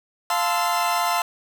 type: chord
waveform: 40% pulse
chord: F major seventh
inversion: none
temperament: equal with one note detuned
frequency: 698.5 / 880 / 1034.5 / 1318.5 Hz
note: F5 / A5 / C6 / E6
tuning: 0 / 0 / -20 / 0 cents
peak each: -24 / -25 / -24 / -27 dBFS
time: 0.3-1.22 s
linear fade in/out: 2 ms
effects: none